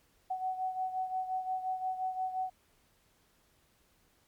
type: beating tone pair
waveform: sine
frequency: 747 / 752.7 Hz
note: F#5 / F#5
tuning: +16 / +29 cents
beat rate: 5.7 Hz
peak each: -33 / -39 dBFS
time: 0.3-2.5 s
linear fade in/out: 10 ms
effects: pink hiss -69 dBFS RMS until 4.27 s + MP3 96 kbps